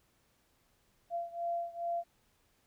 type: beating tone pair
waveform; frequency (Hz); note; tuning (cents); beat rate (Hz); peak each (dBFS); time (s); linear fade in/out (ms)
sine; 685 / 687.4; F5 / F5; -34 / -28; 2.4; -36 / -38; 1.1-2.04; 50
effects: pink hiss -72 dBFS RMS until 2.66 s